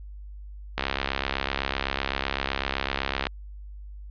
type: click train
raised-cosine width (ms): 0.3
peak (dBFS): -9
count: 170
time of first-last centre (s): 0.78-3.269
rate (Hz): 67.9
effects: added 50 Hz sine -38 dBFS peak until 4.1 s + resampled to 11025 Hz